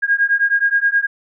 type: beating tone pair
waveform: sine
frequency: 1624 / 1633.5 Hz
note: G#6 / G#6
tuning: -39 / -29 cents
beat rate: 9.5 Hz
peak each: -16 dBFS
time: 0.02-1.07 s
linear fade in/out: 20 ms
effects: none